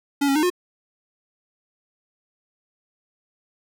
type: tone with pitch steps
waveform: square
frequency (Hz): 282.6 / 274.7 / 305.9 / 358.7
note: C#4 / C#4 / D#4 / F4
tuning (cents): +34 / -16 / -29 / +46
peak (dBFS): -18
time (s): 0.21-0.502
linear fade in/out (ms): 10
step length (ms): 73
effects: none